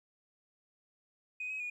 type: tone with pitch steps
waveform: sine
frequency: 2500 / 2546 / 2450 Hz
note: D#7 / D#7 / D#7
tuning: +8 / +39 / -27 cents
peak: -35 dBFS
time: 1.4-1.7 s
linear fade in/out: 5 ms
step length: 100 ms
effects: tanh soft clip ceiling -32 dBFS + 12-bit